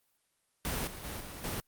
pink noise with level steps, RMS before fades -34 / -44 / -40 / -44 / -36 dBFS, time 0.65-1.6 s, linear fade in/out 0 ms, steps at 0.87 / 1.04 / 1.2 / 1.44 s, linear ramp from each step 2 ms, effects white hiss -75 dBFS RMS until 1.67 s + Opus 32 kbps

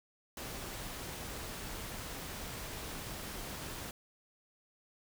pink noise, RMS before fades -43 dBFS, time 0.37-3.91 s, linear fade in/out 2 ms, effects none

